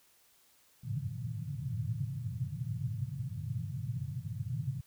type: band-pass noise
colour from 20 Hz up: pink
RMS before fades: -37 dBFS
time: 0.83-4.81 s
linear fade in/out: 5 ms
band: 100 to 150 Hz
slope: 48 dB/octave
effects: white hiss -66 dBFS RMS until 4.86 s